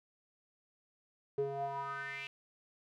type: tone with band-pass filter sweep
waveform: square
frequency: 138.59 Hz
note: C#3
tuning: in tune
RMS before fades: -39 dBFS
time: 1.38-2.27 s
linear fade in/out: 0 ms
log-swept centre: 410 to 2700 Hz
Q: 6.2
effects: none